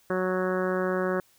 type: harmonic tone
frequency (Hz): 184.8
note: F#3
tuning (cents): -2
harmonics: 1 / 2 / 3 / 4 / 5 / 6 / 7 / 8 / 9 / 10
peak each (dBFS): -31 / -28 / -30 / -40 / -42 / -36 / -38 / -37 / -38 / -47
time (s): 0.1-1.2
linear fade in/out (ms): 2
effects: white hiss -62 dBFS RMS until 1.38 s